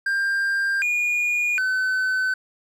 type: tone with pitch steps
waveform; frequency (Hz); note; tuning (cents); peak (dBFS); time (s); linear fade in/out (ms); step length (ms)
triangle; 1593 / 2438 / 1518; G6 / D#7 / F#6; +27 / -36 / +44; -18; 0.06-2.34; 5; 760
effects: none